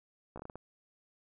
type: slowing click train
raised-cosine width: 1 ms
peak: -30 dBFS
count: 7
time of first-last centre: 0.36-0.556 s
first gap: 15 ms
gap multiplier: 1.31
effects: none